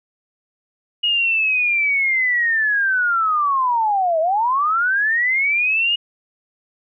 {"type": "linear two-way sweep", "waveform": "sine", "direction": "down then up", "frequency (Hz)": [2887, 622.3, 2887], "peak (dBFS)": -15, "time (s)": [1.03, 5.96], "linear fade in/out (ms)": 10, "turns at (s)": 4.2, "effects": []}